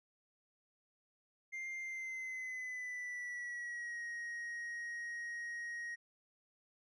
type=tone with pitch glide; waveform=triangle; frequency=2102 to 1883.5 Hz; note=C7 to A#6; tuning=+7 to +17 cents; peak=-39 dBFS; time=1.52-5.96 s; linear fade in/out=20 ms; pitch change=-190 cents; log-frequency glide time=1.8-4.03 s; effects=resampled to 22050 Hz